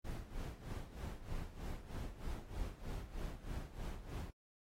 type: noise with tremolo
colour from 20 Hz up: brown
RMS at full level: -42 dBFS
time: 0.04-4.31 s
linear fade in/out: 10 ms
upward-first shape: sine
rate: 3.2 Hz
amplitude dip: 75%
effects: AAC 48 kbps